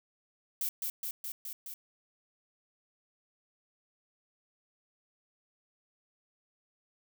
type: noise with echo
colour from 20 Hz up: violet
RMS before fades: -33 dBFS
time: 0.61-0.69 s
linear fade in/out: 2 ms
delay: 210 ms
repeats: 5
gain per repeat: -2 dB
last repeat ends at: 1.74 s
effects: none